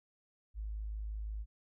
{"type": "tone", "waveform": "sine", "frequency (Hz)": 52.9, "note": "G#1", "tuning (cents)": 33, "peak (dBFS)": -37, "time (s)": [0.54, 1.46], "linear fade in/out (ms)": 50, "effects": []}